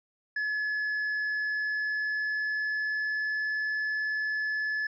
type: tone with pitch glide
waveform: triangle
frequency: 1709 to 1720.9 Hz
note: G#6 to A6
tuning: +49 to -39 cents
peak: -26 dBFS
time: 0.36-4.87 s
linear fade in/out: 5 ms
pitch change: +12 cents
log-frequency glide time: 1.19-3.55 s
effects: resampled to 16000 Hz